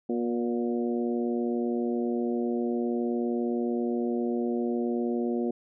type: harmonic tone with a mistuned harmonic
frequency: 119.5 Hz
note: A#2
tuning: 43 cents sharp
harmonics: 2 / 3 / 4 / 5 / 6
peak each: -28 / -30 / -35 / -40 / -41 dBFS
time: 0.09-5.51 s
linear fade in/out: 5 ms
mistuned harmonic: 5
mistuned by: -30 cents
effects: none